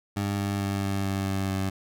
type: tone with pitch steps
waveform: 20% pulse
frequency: 100.7 / 99.89 / 99.08 / 98.29 / 97.49 / 96.71 / 95.93 Hz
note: G2 / G2 / G2 / G2 / G2 / G2 / G2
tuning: +47 / +33 / +19 / +5 / -9 / -23 / -37 cents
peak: -21 dBFS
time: 0.16-1.7 s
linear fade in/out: 10 ms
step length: 220 ms
effects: none